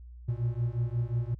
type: beating tone pair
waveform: triangle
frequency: 116.54 / 122.14 Hz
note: A#2 / B2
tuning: 0 / -19 cents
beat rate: 5.6 Hz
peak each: -28 / -29 dBFS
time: 0.28-1.35 s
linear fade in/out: 10 ms
effects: added 60 Hz sine -44 dBFS peak until 1.39 s